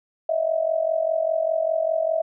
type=tone with amplitude modulation; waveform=sine; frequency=647 Hz; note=E5; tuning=32 cents flat; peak=-16 dBFS; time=0.29-2.22 s; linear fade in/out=5 ms; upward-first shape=sine; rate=45 Hz; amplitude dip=80%; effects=none